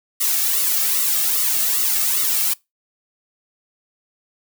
blue noise with flanger, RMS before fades -19 dBFS, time 0.2-2.54 s, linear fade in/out 10 ms, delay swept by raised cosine 1.2 to 2.06 ms, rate 2.5 Hz, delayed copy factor -1, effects noise-tail reverb RT60 0.2 s tail -23 dB re dry

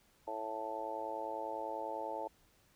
harmonic tone, 110 Hz, A2, in tune, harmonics 3 / 4 / 5 / 6 / 7 / 8, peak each -49 / -47 / -44 / -45 / -49 / -41 dBFS, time 0.27-2.28 s, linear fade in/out 10 ms, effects pink hiss -69 dBFS RMS until 2.75 s

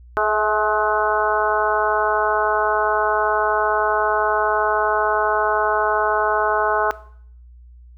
harmonic tone with a mistuned harmonic, 212.6 Hz, G#3, 41 cents sharp, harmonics 2 / 3 / 4 / 5 / 6 / 7, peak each -23 / -23 / -23 / -23 / -23 / -23 dBFS, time 0.17-6.91 s, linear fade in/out 0 ms, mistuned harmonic 3, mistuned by +26 cents, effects noise-tail reverb RT60 0.6 s tail -17 dB re dry + added 60 Hz sine -41 dBFS peak until 7.97 s

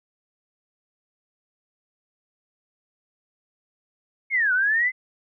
sine linear two-way sweep, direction down then up, 2216 to 1443 to 2070 Hz, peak -18 dBFS, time 4.3-4.92 s, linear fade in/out 50 ms, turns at 4.53 s, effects none

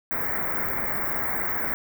white band-stop noise, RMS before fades -27 dBFS, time 0.11-1.74 s, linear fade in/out 0 ms, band 2200 to 16000 Hz, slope 96 dB/octave, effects none

